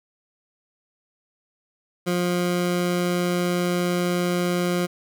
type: tone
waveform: 20% pulse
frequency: 177 Hz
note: F3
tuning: 23 cents sharp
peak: -16 dBFS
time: 2.06-4.87 s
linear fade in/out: 20 ms
effects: none